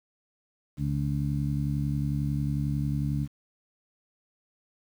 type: harmonic tone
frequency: 71.1 Hz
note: C#2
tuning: 45 cents sharp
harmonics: 1 / 2 / 3 / 4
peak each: -34 / -27 / -34 / -35 dBFS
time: 0.77-3.28 s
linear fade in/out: 50 ms
effects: 9-bit